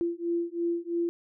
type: beating tone pair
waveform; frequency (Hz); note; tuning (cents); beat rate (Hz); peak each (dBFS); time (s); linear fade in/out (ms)
sine; 340 / 343; F4 / F4; -46 / -31; 3; -30; 0.01-1.09; 0
effects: none